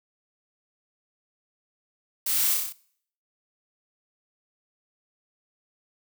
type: noise with echo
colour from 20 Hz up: blue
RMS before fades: -27 dBFS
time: 2.26-2.54 s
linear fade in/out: 5 ms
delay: 31 ms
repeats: 6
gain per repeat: -2 dB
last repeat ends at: 2.726 s
effects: noise-tail reverb RT60 0.6 s tail -21 dB re dry